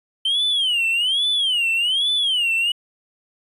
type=tone with vibrato; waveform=triangle; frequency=3062 Hz; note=G7; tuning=41 cents flat; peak=-15 dBFS; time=0.25-2.72 s; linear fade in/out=5 ms; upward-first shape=sine; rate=1.2 Hz; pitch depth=230 cents each way; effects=tanh soft clip ceiling -11 dBFS + resampled to 32000 Hz